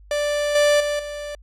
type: tone with level steps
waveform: 45% pulse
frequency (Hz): 587.3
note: D5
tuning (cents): 0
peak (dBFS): -20 / -14 / -21 / -29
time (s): 0.11-1.35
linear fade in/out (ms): 2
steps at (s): 0.55 / 0.8 / 0.99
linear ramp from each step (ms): 5
effects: added 50 Hz sine -44 dBFS peak until 1.42 s + low-pass 10000 Hz 12 dB/octave